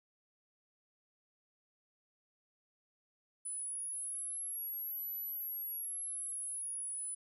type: linear two-way sweep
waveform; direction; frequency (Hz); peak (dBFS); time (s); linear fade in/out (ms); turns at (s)
sine; up then down; 9970 to 11940 to 9970; -38; 3.45-7.15; 10; 5.14
effects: none